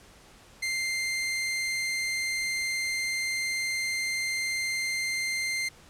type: tone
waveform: sawtooth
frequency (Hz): 2093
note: C7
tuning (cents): 0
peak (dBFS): -24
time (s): 0.62-5.69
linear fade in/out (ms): 10
effects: pink hiss -54 dBFS RMS until 5.89 s + low-pass 10000 Hz 12 dB/octave